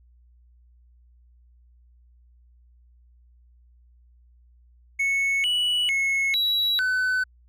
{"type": "tone with pitch steps", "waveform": "triangle", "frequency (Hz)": [2205, 2946, 2183, 3898, 1509], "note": ["C#7", "F#7", "C#7", "B7", "F#6"], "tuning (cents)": [-10, -8, -27, -23, 34], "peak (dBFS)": -19, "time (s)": [4.99, 7.24], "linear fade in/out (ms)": 10, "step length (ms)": 450, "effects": ["added 60 Hz sine -53 dBFS peak until 7.48 s"]}